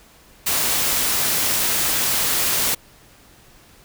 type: noise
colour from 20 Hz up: white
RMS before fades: -20 dBFS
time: 0.46-2.75 s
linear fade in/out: 10 ms
effects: pink hiss -50 dBFS RMS until 3.84 s